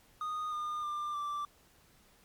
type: tone with pitch steps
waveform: triangle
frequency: 1236 / 1214.1 / 1192.5 / 1171.4 Hz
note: D#6 / D#6 / D6 / D6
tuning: -12 / -43 / +26 / -5 cents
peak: -32 dBFS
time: 0.21-1.45 s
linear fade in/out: 2 ms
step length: 310 ms
effects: pink hiss -64 dBFS RMS until 2.24 s + MP3 96 kbps